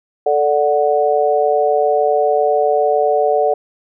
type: chord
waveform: sine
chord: D major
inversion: second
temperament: equal with one note detuned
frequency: 440 / 587.3 / 737.9 Hz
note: A4 / D5 / F#5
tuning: 0 / 0 / -5 cents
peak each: -16 dBFS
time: 0.26-3.54 s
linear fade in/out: 5 ms
effects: none